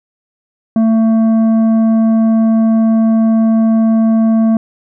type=tone with tanh clipping; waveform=triangle; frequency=223.5 Hz; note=A3; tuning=27 cents sharp; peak=-9 dBFS; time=0.76-4.57 s; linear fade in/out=2 ms; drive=12 dB; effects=none

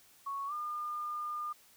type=tone with pitch glide; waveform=sine; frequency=1108.7 to 1209 Hz; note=C#6 to D6; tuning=0 to +50 cents; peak=-35 dBFS; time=0.26-1.53 s; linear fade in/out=10 ms; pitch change=+150 cents; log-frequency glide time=0.47-0.53 s; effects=white hiss -62 dBFS RMS until 1.76 s

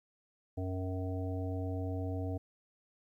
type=harmonic tone with a mistuned harmonic; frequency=92.8 Hz; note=F#2; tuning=6 cents sharp; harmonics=1 / 3 / 5 / 7 / 8; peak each=-35 / -40 / -44 / -45 / -50 dBFS; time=0.57-2.38 s; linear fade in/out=10 ms; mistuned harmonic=8; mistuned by=+36 cents; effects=12-bit

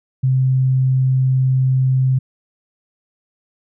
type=tone; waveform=sine; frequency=130.6 Hz; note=C3; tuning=3 cents flat; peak=-12 dBFS; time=0.23-2.19 s; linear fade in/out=10 ms; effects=none

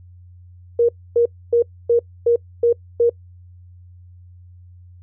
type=tone bursts; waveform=sine; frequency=471.8 Hz; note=A#4; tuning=21 cents sharp; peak=-11 dBFS; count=7; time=0.79-3.096 s; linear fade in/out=5 ms; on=98 ms; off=270 ms; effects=noise-tail reverb RT60 0.1 s tail -25 dB re dry + added 89 Hz sine -41 dBFS peak until 5.02 s

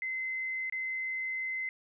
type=tone with dropouts; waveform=sine; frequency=2057 Hz; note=C7; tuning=30 cents flat; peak=-32 dBFS; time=0.02-1.69 s; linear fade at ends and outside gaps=1 ms; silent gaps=0.698-0.724 s; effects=none

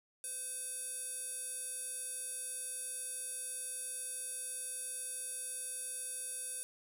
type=tone with band-pass filter; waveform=square; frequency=513 Hz; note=C5; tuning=34 cents flat; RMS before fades=-42 dBFS; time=0.24-6.63 s; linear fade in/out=0 ms; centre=9800 Hz; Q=7.1; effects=11-bit

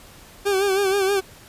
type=tone with vibrato; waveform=40% pulse; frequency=392 Hz; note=G4; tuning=in tune; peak=-17 dBFS; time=0.45-1.21 s; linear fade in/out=20 ms; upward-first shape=sine; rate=6.3 Hz; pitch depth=66 cents each way; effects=pink hiss -46 dBFS RMS until 1.48 s + resampled to 32000 Hz

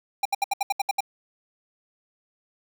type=tone bursts; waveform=square; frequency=799 Hz; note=G5; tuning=33 cents sharp; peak=-21 dBFS; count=9; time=0.23-1.006 s; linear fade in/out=5 ms; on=24 ms; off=70 ms; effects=none

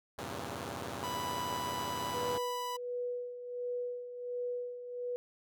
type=chord; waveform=5% pulse; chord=E diminished seventh; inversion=none; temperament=equal with one note detuned; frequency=82.41 / 98 / 116.54 / 135.35 Hz; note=E2 / G2 / Bb2 / Db3; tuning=0 / 0 / 0 / -41 cents; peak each=-33 dBFS; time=0.18-2.38 s; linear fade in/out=5 ms
type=tone; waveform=45% pulse; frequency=987.8 Hz; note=B5; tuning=in tune; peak=-36 dBFS; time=1.03-2.77 s; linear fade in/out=10 ms
type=tone with tremolo; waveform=sine; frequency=490 Hz; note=B4; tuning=14 cents flat; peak=-33 dBFS; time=2.14-5.16 s; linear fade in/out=0 ms; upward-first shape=sine; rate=1.4 Hz; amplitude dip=65%
effects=none

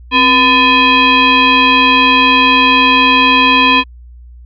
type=tone with frequency modulation; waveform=sine; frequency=1760 Hz; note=A6; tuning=in tune; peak=-5 dBFS; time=0.11-3.84 s; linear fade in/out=50 ms; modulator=748 Hz; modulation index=2; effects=added 60 Hz sine -32 dBFS peak until 4.45 s + MP3 64 kbps

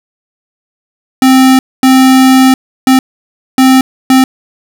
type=tone bursts at uneven times; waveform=square; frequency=261.6 Hz; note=C4; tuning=in tune; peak=-3 dBFS; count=5; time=1.22-1.59 / 1.83-2.54 / 2.87-2.99 / 3.58-3.81 / 4.1-4.24 s; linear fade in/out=2 ms; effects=none

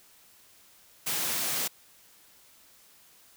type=high-pass noise; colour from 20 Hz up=white; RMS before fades=-30 dBFS; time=1.06-1.68 s; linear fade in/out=10 ms; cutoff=110 Hz; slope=96 dB/octave; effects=white hiss -58 dBFS RMS until 3.36 s

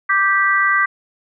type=chord; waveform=sine; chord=G major; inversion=second; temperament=just; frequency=1176 / 1568 / 1960 Hz; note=D6 / G6 / B6; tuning=+2 / 0 / -14 cents; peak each=-17 dBFS; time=0.09-0.86 s; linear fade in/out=10 ms; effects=none

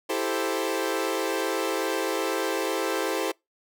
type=chord; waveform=sawtooth; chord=A minor seventh; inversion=second; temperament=equal; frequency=329.6 / 392 / 440 / 523.3 Hz; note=E4 / G4 / A4 / C5; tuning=0 / 0 / 0 / 0 cents; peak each=-27 dBFS; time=0.09-3.32 s; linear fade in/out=10 ms; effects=noise-tail reverb RT60 0.2 s tail -25 dB re dry

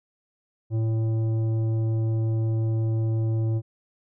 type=tone with tanh clipping; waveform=triangle; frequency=111.8 Hz; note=A2; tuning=28 cents sharp; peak=-23 dBFS; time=0.7-3.62 s; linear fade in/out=50 ms; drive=14 dB; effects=none

